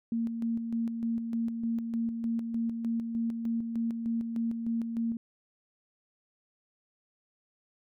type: tone with tremolo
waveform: sine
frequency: 230 Hz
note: A#3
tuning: 23 cents flat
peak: -27 dBFS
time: 0.12-5.17 s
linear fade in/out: 2 ms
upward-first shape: square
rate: 3.3 Hz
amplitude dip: 45%
effects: none